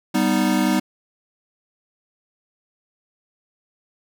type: chord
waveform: square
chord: G augmented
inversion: none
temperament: equal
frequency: 196 / 246.9 / 311.1 Hz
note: G3 / B3 / D#4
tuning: 0 / 0 / 0 cents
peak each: -22 dBFS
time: 0.14-0.8 s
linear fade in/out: 10 ms
effects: none